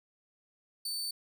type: tone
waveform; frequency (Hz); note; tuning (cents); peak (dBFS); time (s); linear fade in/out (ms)
sawtooth; 4538; C#8; +40; -31; 0.85-1.11; 5
effects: none